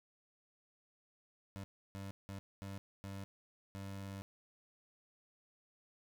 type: tone bursts at uneven times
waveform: 25% pulse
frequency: 98 Hz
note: G2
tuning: in tune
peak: -40 dBFS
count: 6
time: 1.56-1.64 / 1.95-2.11 / 2.29-2.39 / 2.62-2.78 / 3.04-3.24 / 3.75-4.22 s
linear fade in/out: 0 ms
effects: none